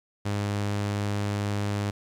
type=tone; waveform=sawtooth; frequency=102.2 Hz; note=G#2; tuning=27 cents flat; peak=-22 dBFS; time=0.25-1.91 s; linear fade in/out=10 ms; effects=low-pass 9000 Hz 12 dB/octave + 10-bit